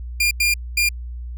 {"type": "tone bursts at uneven times", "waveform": "sawtooth", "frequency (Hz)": 2405, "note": "D7", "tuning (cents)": 41, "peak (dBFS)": -12, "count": 3, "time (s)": [[0.2, 0.31], [0.4, 0.54], [0.77, 0.89]], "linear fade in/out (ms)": 5, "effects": ["added 60 Hz sine -28 dBFS peak until 1.37 s"]}